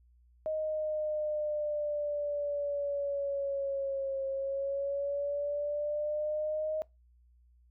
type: exponential two-way sweep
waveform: sine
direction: down then up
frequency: 625 to 540 to 625 Hz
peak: -30 dBFS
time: 0.46-6.82 s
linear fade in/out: 0 ms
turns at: 4.26 s
effects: noise-tail reverb RT60 0.2 s tail -22 dB re dry + added 60 Hz sine -60 dBFS peak until 7.7 s